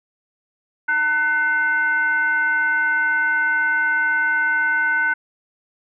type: tone with frequency modulation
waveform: sine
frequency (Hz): 1506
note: F#6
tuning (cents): +30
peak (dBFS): -16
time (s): 0.88-5.14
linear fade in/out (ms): 10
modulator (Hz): 598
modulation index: 0.58
effects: none